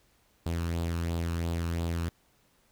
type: tone with flanger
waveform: sawtooth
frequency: 84.2 Hz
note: E2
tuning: 37 cents sharp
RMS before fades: -31 dBFS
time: 0.46-2.09 s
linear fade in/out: 0 ms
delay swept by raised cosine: 0.24 to 0.76 ms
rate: 2.9 Hz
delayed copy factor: +0.5
effects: pink hiss -67 dBFS RMS until 2.71 s